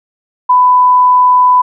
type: tone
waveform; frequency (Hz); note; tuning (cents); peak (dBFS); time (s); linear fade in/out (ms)
sine; 998; B5; +18; -4; 0.49-1.62; 10
effects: none